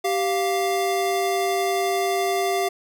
square tone pair together, 390 / 699.7 Hz, G4 / F5, -9 / +3 cents, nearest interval minor seventh, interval 1012 cents, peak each -24 / -24 dBFS, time 0.04-2.69 s, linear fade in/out 10 ms, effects none

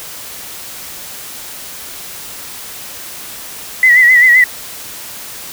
sine tone with vibrato, 1975.5 Hz, B6, in tune, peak -4 dBFS, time 3.83-4.44 s, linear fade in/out 2 ms, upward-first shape sine, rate 7.7 Hz, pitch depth 66 cents each way, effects white hiss -29 dBFS RMS until 5.52 s

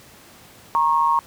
sine tone pair together, 936 / 1091.4 Hz, A#5 / C#6, +7 / -27 cents, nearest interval minor third, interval 266 cents, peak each -18 dBFS, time 0.75-1.19 s, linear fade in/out 0 ms, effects pink hiss -47 dBFS RMS until 1.26 s + high-pass 80 Hz 12 dB/octave

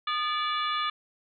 harmonic tone with a mistuned harmonic, 579 Hz, D5, 25 cents flat, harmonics 2 / 3 / 4 / 5 / 6 / 7, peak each -28 / -37 / -37 / -37 / -34 / -43 dBFS, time 0.07-0.9 s, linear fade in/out 5 ms, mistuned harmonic 2, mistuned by +95 cents, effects none

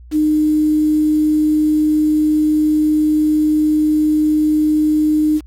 sine tone with quantisation, 305.7 Hz, D#4, 30 cents flat, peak -11 dBFS, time 0.11-5.41 s, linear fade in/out 50 ms, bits 6, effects added 60 Hz sine -36 dBFS peak until 5.46 s + AAC 48 kbps

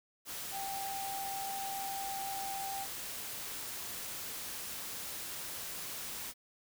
sine tone in noise, 784 Hz, G5, in tune, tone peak -38 dBFS, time 0.51-2.87 s, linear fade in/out 50 ms, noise white, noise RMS -42 dBFS, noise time 0.25-6.34 s, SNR +1 dB, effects none

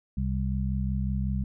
harmonic tone, 65.41 Hz, C2, in tune, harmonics 1 / 2 / 3, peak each -28 / -31 / -31 dBFS, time 0.17-1.44 s, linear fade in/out 5 ms, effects none

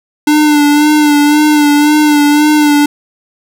square tone with vibrato, 297 Hz, D4, 20 cents sharp, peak -6 dBFS, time 0.27-2.86 s, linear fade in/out 5 ms, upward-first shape sine, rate 1.9 Hz, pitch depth 35 cents each way, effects none

